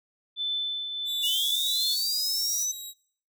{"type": "tone with tremolo", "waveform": "sine", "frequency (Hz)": 3520, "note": "A7", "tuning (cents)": 0, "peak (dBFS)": -25, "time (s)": [0.36, 1.97], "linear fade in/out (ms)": 50, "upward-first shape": "triangle", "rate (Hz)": 1.4, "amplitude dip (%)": 50}
{"type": "tone", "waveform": "15% pulse", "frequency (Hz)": 3836, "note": "A#7", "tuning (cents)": 49, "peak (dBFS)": -30, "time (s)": [1.05, 2.94], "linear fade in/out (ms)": 50}
{"type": "high-pass noise", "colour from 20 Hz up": "pink", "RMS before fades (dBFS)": -35, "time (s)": [1.21, 2.67], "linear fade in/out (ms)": 50, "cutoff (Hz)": 5400, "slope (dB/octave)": 48}
{"type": "linear sweep", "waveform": "sine", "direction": "up", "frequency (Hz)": [2846, 6110], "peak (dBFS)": -26, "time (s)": [1.23, 2.72], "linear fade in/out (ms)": 10}
{"effects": ["noise-tail reverb RT60 0.6 s tail -25 dB re dry"]}